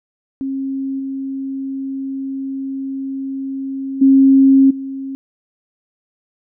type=tone with level steps; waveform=sine; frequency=270 Hz; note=C#4; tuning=45 cents flat; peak=-19 / -21 / -6 / -23 dBFS; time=0.41-5.15 s; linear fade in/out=0 ms; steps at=0.99 / 4.01 / 4.7 s; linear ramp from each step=10 ms; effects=none